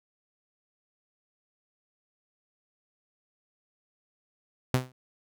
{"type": "tone with exponential decay", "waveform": "sawtooth", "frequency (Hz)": 127.9, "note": "C3", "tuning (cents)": -39, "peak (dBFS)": -15, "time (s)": [4.74, 4.92], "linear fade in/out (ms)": 0, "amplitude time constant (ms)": 38, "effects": []}